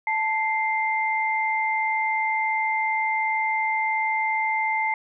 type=tone pair together; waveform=sine; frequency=878.6 / 2093 Hz; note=A5 / C7; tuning=-3 / 0 cents; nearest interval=octave + minor third; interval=1503 cents; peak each=-24 dBFS; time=0.07-4.94 s; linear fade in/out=2 ms; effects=none